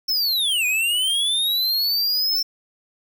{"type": "linear two-way sweep", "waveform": "square", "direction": "down then up", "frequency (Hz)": [5380, 2439, 5380], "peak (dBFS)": -19, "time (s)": [0.08, 2.43], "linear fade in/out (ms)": 10, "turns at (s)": 0.66, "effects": ["8-bit"]}